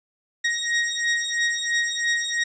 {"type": "beating tone pair", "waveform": "sawtooth", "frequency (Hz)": [1878, 1881], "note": ["A#6", "A#6"], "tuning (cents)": [12, 15], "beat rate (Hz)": 3, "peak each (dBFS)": -21, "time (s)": [0.44, 2.44], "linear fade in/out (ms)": 10, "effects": ["resampled to 16000 Hz", "9-bit"]}